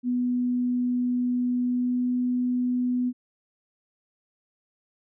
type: tone with pitch glide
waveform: sine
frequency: 246.9 to 248.3 Hz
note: B3 to B3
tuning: 0 to +9 cents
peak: -22 dBFS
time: 0.03-3.13 s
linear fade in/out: 50 ms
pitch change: +9 cents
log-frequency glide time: 1.63-2.09 s
effects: none